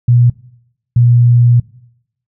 sine tone pair in turn, 121.1 / 120.4 Hz, B2 / B2, -34 / -44 cents, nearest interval unison, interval 10 cents, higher first, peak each -5 dBFS, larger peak neither, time 0.08-0.3 / 0.96-1.6 s, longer second, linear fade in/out 5 ms, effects noise-tail reverb RT60 0.8 s tail -21 dB re dry

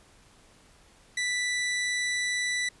sawtooth tone, 1975.5 Hz, B6, in tune, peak -23 dBFS, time 1.17-2.69 s, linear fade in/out 5 ms, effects pink hiss -58 dBFS RMS until 2.8 s + resampled to 24000 Hz

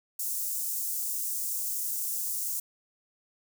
white high-pass noise, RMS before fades -32 dBFS, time 0.19-2.6 s, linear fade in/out 5 ms, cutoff 6700 Hz, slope 24 dB/octave, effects none

